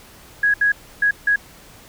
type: tone bursts at uneven times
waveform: sine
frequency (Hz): 1661.2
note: G#6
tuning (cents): 0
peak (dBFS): -13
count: 4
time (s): 0.43-0.54 / 0.61-0.72 / 1.02-1.11 / 1.27-1.36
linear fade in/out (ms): 5
effects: pink hiss -45 dBFS RMS until 1.88 s